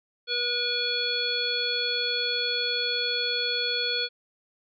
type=harmonic tone; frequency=484.1 Hz; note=B4; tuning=35 cents flat; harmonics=1 / 3 / 5 / 7 / 9; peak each=-34 / -33 / -34 / -29 / -29 dBFS; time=0.27-4.09 s; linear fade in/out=50 ms; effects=none